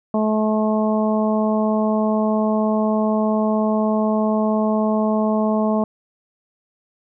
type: harmonic tone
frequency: 215.8 Hz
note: A3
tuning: 33 cents flat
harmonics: 1 / 2 / 3 / 4 / 5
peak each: -18 / -25 / -22 / -28 / -29 dBFS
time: 0.14-5.84 s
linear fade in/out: 2 ms
effects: none